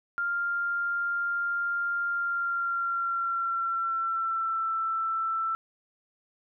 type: tone with pitch glide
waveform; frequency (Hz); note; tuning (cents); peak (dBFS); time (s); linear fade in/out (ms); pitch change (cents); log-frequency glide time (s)
sine; 1396.9 to 1331.5; F6 to E6; 0 to +17; -26; 0.18-5.55; 0; -83; 2.09-4.71
effects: none